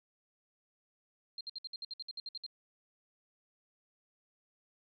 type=tone bursts; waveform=sine; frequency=4186 Hz; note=C8; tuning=in tune; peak=-39 dBFS; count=13; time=1.38-2.464 s; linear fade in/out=2 ms; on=28 ms; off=60 ms; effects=none